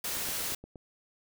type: noise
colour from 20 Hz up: white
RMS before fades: -34 dBFS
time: 0.04-0.55 s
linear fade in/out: 5 ms
type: click train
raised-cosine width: 2 ms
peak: -32 dBFS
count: 6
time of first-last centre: 0.17-0.758 s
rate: 8.51 Hz
effects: none